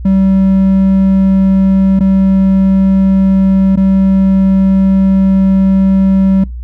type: tone with dropouts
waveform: triangle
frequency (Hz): 192.2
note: G3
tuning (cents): -34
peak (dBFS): -4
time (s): 0.05-6.44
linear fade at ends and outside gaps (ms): 5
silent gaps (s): 1.993-2.005 / 3.758-3.772
effects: noise-tail reverb RT60 0.3 s tail -25 dB re dry + added 60 Hz sine -20 dBFS peak until 6.63 s